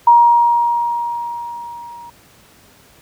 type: tone with level ramp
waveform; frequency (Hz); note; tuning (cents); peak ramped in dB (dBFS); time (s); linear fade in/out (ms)
sine; 946; A#5; +25; -4 to -33; 0.07-2.1; 5
effects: pink hiss -48 dBFS RMS until 3.01 s + high-pass 60 Hz 12 dB/octave